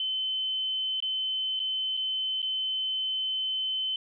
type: tone with dropouts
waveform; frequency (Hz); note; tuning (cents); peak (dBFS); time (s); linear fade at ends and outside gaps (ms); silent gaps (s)
sine; 3060; G7; -42; -27; 0-3.96; 2; 1.003-1.024 / 1.594-1.6 / 1.969-1.973 / 2.419-2.427
effects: none